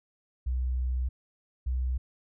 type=tone pair in turn; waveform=sine; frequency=63 / 63.35 Hz; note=B1 / B1; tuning=+35 / +45 cents; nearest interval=unison; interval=10 cents; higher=second; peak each=-26 / -26 dBFS; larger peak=neither; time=0.46-1.09 / 1.66-1.98 s; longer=first; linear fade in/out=10 ms; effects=none